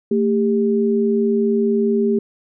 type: tone pair together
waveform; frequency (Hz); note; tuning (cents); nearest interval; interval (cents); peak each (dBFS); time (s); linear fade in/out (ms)
sine; 224.3 / 399.6; A3 / G4; +34 / +33; minor seventh; 999; -17; 0.11-2.19; 5
effects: none